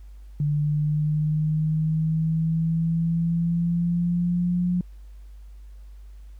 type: linear sweep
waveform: sine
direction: up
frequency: 146.9 to 178.8 Hz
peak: -20 dBFS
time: 0.4-4.81 s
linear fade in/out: 2 ms
effects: added 50 Hz sine -40 dBFS peak until 6.39 s + pink hiss -65 dBFS RMS until 6.39 s